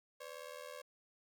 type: ring-modulated tone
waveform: sawtooth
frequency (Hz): 545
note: C#5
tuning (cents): -29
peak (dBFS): -40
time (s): 0.2-0.82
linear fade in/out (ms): 10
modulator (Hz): 39.6
effects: 13-bit